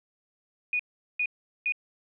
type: tone bursts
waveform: sine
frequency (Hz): 2466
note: D#7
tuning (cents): -16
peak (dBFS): -24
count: 3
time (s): 0.73-1.722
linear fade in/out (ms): 2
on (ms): 64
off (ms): 400
effects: none